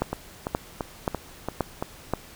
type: two click trains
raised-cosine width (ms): 1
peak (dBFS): -9 / -13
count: 5 / 6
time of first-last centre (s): 0.02-2.136 / 0.13-1.825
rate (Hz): 1.89 / 2.95
effects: pink hiss -47 dBFS RMS until 2.35 s